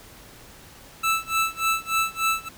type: tone with tremolo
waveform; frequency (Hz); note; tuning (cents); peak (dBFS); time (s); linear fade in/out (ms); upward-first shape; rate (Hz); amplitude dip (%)
25% pulse; 1318.5; E6; 0; -15; 1.03-2.49; 10; sine; 3.4; 95
effects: pink hiss -47 dBFS RMS until 2.57 s